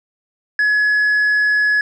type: tone with tanh clipping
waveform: sine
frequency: 1693 Hz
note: G#6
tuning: 33 cents sharp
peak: -13 dBFS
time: 0.59-1.81 s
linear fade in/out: 2 ms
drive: 2 dB
effects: none